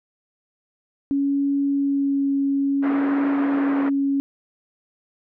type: tone with vibrato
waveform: sine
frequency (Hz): 278.6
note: C#4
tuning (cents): +9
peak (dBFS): -18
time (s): 1.11-4.2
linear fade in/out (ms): 0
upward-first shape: sine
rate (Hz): 0.57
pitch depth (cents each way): 10
type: band-pass noise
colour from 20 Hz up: pink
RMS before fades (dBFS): -30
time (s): 2.82-3.9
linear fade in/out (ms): 20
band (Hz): 270 to 1800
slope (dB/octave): 24
effects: none